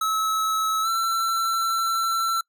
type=tone with pitch glide; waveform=square; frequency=1296 to 1344 Hz; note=E6 to E6; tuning=-30 to +33 cents; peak=-22 dBFS; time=0.01-2.41 s; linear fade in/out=5 ms; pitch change=+63 cents; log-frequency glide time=0.82-0.88 s; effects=noise-tail reverb RT60 0.1 s tail -25 dB re dry